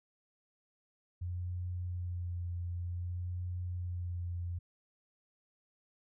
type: tone with vibrato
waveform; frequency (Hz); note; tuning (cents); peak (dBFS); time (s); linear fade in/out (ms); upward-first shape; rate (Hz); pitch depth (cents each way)
sine; 88.4; F2; +22; -35; 1.21-4.59; 10; sine; 0.54; 21
effects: none